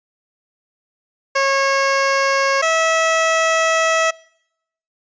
15% pulse tone pair in turn, 546 / 649.3 Hz, C#5 / E5, -26 / -26 cents, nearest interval minor third, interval 300 cents, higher second, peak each -8 dBFS, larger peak neither, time 1.35-2.62 / 2.62-4.11 s, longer second, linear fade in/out 10 ms, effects noise-tail reverb RT60 0.8 s tail -25 dB re dry + resampled to 16000 Hz

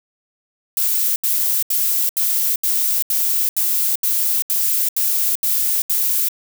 violet noise bursts, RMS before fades -18 dBFS, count 12, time 0.77-6.286 s, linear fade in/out 2 ms, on 390 ms, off 76 ms, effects none

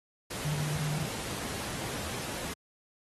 sine tone in noise, 150 Hz, D3, 37 cents sharp, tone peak -30 dBFS, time 0.44-1.06 s, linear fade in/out 10 ms, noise pink, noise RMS -37 dBFS, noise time 0.3-2.54 s, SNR +4 dB, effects high-pass 80 Hz 12 dB/octave + AAC 32 kbps

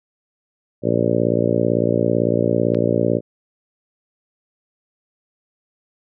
harmonic tone, 57.9 Hz, A#1, 11 cents flat, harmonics 2 / 3 / 4 / 5 / 6 / 7 / 8 / 9 / 10, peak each -24 / -24 / -24 / -24 / -24 / -24 / -24 / -24 / -24 dBFS, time 0.82-3.21 s, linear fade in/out 50 ms
click, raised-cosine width 0.3 ms, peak -20 dBFS, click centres 2.747 s
effects none

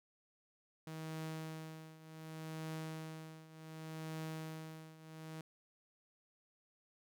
sawtooth tone with tremolo, 158.8 Hz, D#3, 36 cents sharp, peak -37 dBFS, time 0.87-5.41 s, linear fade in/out 2 ms, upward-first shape triangle, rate 0.67 Hz, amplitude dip 85%, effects none

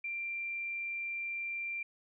sine tone, 2367 Hz, D7, 13 cents sharp, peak -35 dBFS, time 0.04-1.83 s, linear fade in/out 5 ms, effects none

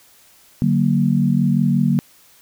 sine chord, D augmented, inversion none, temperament equal with one note detuned, 146.83 / 187.91 / 233.1 Hz, D3 / F#3 / A#3, 0 / +27 / 0 cents, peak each -18 dBFS, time 0.62-1.99 s, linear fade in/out 0 ms, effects white hiss -51 dBFS RMS until 2.41 s

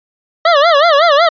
25% pulse tone with vibrato, 622.3 Hz, D#5, in tune, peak -3 dBFS, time 0.45-1.29 s, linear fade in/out 5 ms, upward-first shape sine, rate 5.4 Hz, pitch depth 190 cents each way, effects resampled to 11025 Hz

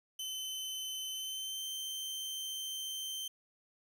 sawtooth tone with pitch glide, 3054 to 3113 Hz, G7 to G7, -46 to -13 cents, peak -35 dBFS, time 0.19-3.28 s, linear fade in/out 5 ms, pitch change +33 cents, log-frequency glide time 1.13-1.64 s, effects 11-bit

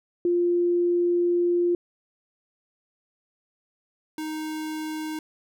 sine / square tone pair in turn, 349.3 / 311.2 Hz, F4 / D#4, 0 / 0 cents, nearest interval major second, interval 200 cents, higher first, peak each -19 / -30 dBFS, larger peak first, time 0.25-1.75 / 4.18-5.19 s, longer first, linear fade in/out 2 ms, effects none

